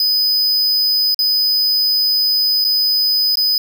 square tone with dropouts, 5000 Hz, D#8, 8 cents sharp, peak -13 dBFS, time 0-3.58 s, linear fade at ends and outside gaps 2 ms, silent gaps 1.145-1.19 / 2.643-2.648 / 3.356-3.371 s, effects 7-bit

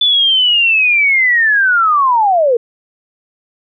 sine linear sweep, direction down, 3500 to 450.1 Hz, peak -8 dBFS, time 0.01-2.57 s, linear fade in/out 5 ms, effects none

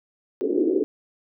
pink band-pass noise, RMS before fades -22 dBFS, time 0.41-0.84 s, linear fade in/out 0 ms, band 300 to 420 Hz, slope 48 dB/octave, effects none

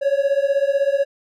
triangle beating tone pair, 549 / 565 Hz, C#5 / C#5, -17 / +33 cents, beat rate 16 Hz, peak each -17 dBFS, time 0.01-1.05 s, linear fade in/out 20 ms, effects none

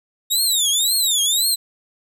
20% pulse tone with vibrato, 3729 Hz, A#7, in tune, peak -10 dBFS, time 0.3-1.56 s, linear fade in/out 20 ms, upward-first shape triangle, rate 1.9 Hz, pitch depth 260 cents each way, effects none

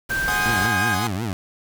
pink noise, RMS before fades -30 dBFS, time 0.09-0.67 s, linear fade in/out 10 ms
sine tone with pitch glide, 1568 to 1609.3 Hz, G6 to G6, 0 to +45 cents, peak -21 dBFS, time 0.1-0.95 s, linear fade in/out 10 ms, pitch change +45 cents, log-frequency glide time 0.22-0.56 s
sawtooth chord, Ab dominant seventh, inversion third, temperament equal with one note detuned, 740 / 830.6 / 1038.7 / 1244.5 Hz, Gb5 / Ab5 / C6 / Eb6, 0 / 0 / -13 / 0 cents, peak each -25 / -24 / -27 / -24 dBFS, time 0.28-1.07 s, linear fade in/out 0 ms
20% pulse tone with vibrato, 104.1 Hz, G#2, 5 cents sharp, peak -19 dBFS, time 0.46-1.33 s, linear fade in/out 0 ms, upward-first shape triangle, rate 5.5 Hz, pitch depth 280 cents each way
effects none

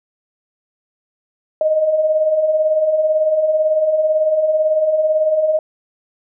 sine beating tone pair, 606 / 624 Hz, D#5 / D#5, -46 / +5 cents, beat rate 18 Hz, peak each -22 / -13 dBFS, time 1.61-5.59 s, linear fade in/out 2 ms, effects none

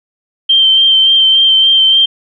sine tone with vibrato, 3136 Hz, G7, in tune, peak -5 dBFS, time 0.49-2.06 s, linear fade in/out 10 ms, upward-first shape sine, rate 3.5 Hz, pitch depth 18 cents each way, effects none

